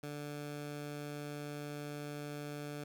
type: tone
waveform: 15% pulse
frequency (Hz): 146.6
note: D3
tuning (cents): -3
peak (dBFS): -35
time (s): 0.03-2.84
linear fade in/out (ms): 5
effects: 11-bit